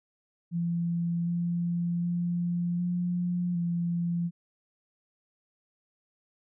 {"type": "tone with pitch steps", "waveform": "sine", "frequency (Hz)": [170.5, 172.4, 173.8, 176.7, 171.7], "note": ["F3", "F3", "F3", "F3", "F3"], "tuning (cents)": [-41, -22, -8, 21, -29], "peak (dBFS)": -26, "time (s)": [0.51, 4.31], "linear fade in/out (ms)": 50, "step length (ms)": 760, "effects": []}